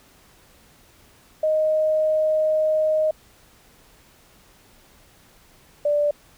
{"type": "tone pair in turn", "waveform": "sine", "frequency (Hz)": [622.3, 587.4], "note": ["D#5", "D5"], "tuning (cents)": [0, 0], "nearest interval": "minor second", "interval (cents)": 100, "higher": "first", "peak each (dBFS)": -17, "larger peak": "neither", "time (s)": [[1.43, 3.11], [5.85, 6.11]], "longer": "first", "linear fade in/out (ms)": 5, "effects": ["pink hiss -54 dBFS RMS until 6.37 s"]}